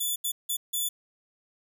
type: tone bursts at uneven times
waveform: 5% pulse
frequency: 3474 Hz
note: A7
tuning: 23 cents flat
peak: -19 dBFS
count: 4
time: 0-0.16 / 0.24-0.32 / 0.49-0.57 / 0.73-0.89 s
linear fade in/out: 10 ms
effects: 10-bit